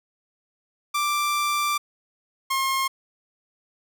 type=tone pair in turn; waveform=sawtooth; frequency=1177 / 1071 Hz; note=D6 / C6; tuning=+3 / +40 cents; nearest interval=major second; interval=163 cents; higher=first; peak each=-18 dBFS; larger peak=neither; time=0.94-1.78 / 2.5-2.88 s; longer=first; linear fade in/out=10 ms; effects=none